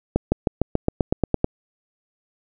accelerating click train, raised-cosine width 2 ms, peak -4 dBFS, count 11, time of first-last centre 0.16-1.444 s, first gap 160 ms, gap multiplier 0.95, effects none

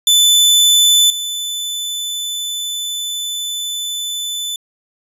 sawtooth tone with level steps, 3508 Hz, A7, 6 cents flat, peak -5 / -17 dBFS, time 0.07-4.56 s, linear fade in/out 2 ms, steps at 1.1 s, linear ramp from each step 2 ms, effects resampled to 32000 Hz

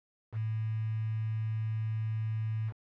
sine tone with quantisation, 110 Hz, A2, in tune, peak -30 dBFS, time 0.32-2.73 s, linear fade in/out 50 ms, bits 8, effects low-pass 2000 Hz 12 dB/octave

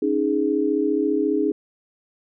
sine chord, C# suspended second, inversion none, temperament just, 277.2 / 311.8 / 415.8 Hz, C#4 / D#4 / G#4, 0 / +4 / +2 cents, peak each -24 / -22 / -22 dBFS, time 0.02-1.52 s, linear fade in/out 5 ms, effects none

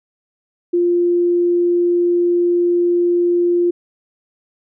sine tone, 349.2 Hz, F4, in tune, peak -12 dBFS, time 0.73-3.71 s, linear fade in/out 10 ms, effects none

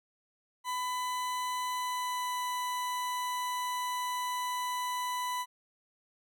40% pulse tone with pitch glide, 1000 to 994.2 Hz, B5 to B5, +21 to +11 cents, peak -31 dBFS, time 0.64-5.46 s, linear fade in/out 50 ms, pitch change -10 cents, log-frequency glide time 1.67-2.39 s, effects none

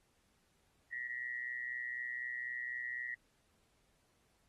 sine tone with amplitude modulation, 1913 Hz, A#6, 44 cents sharp, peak -35 dBFS, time 0.92-3.15 s, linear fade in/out 10 ms, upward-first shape sine, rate 124 Hz, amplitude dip 75%, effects pink hiss -75 dBFS RMS until 4.48 s + AAC 32 kbps

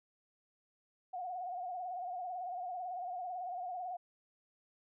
sine tone with vibrato, 724 Hz, F#5, 38 cents flat, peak -38 dBFS, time 1.13-3.97 s, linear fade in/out 10 ms, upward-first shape sine, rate 18 Hz, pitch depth 69 cents each way, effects none

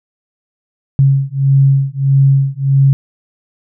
sine beating tone pair, 136.1 / 137.7 Hz, C#3 / C#3, -31 / -11 cents, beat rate 1.6 Hz, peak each -11 dBFS, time 0.99-2.93 s, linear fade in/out 0 ms, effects none

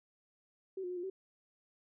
sine tone with pitch steps, 381.5 / 358 / 361.8 / 351.2 / 381.6 Hz, G4 / F4 / F#4 / F4 / G4, -47 / +43 / -39 / +10 / -47 cents, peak -37 dBFS, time 0.77-1.1 s, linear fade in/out 5 ms, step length 66 ms, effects none

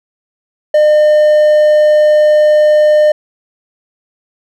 triangle tone, 605 Hz, D#5, 49 cents flat, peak -3 dBFS, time 0.74-3.12 s, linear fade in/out 5 ms, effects none

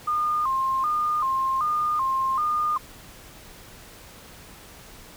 sine tone with vibrato, 1136 Hz, C#6, 42 cents sharp, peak -21 dBFS, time 0.07-2.78 s, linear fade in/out 10 ms, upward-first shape square, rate 1.3 Hz, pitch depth 120 cents each way, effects pink hiss -46 dBFS RMS until 5.16 s

